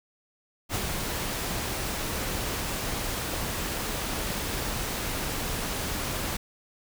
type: noise with ADSR envelope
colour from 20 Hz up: pink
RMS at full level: -28 dBFS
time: 0.69-6.37 s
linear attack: 58 ms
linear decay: 51 ms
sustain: -3 dB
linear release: 6 ms
effects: none